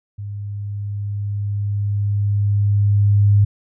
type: tone with level ramp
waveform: sine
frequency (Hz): 102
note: G#2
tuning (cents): -31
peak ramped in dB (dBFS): -26 to -9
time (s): 0.18-3.45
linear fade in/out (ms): 10
effects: none